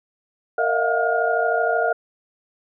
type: tone cluster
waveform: sine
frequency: 461.6 / 631 / 684 / 717 / 1423 Hz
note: A#4 / D#5 / F5 / F5 / F6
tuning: -17 / +24 / -36 / +45 / +32 cents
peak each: -24 dBFS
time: 0.58-1.93 s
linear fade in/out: 5 ms
effects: none